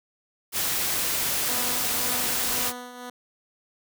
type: noise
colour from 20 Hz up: white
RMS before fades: -26 dBFS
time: 0.52-2.73 s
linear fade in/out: 50 ms
type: tone with tremolo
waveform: 10% pulse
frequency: 246.9 Hz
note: B3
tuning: in tune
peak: -24 dBFS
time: 1.48-3.1 s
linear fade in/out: 5 ms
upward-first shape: triangle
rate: 1.9 Hz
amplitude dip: 65%
effects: none